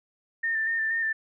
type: tone with vibrato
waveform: sine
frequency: 1800 Hz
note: A6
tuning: 39 cents sharp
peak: -24 dBFS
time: 0.43-1.13 s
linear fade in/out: 10 ms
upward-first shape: square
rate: 4.2 Hz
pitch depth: 24 cents each way
effects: none